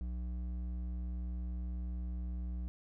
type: tone with hard clipping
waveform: sine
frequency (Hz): 60.8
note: B1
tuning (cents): -26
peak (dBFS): -38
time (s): 0.01-2.68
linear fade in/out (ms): 0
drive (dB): 8
effects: none